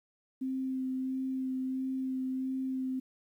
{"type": "tone with vibrato", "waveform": "sine", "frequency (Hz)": 261.3, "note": "C4", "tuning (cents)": -2, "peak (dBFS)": -31, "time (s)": [0.41, 3], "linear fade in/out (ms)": 10, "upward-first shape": "sine", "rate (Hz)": 1.5, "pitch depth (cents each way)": 11, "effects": ["11-bit"]}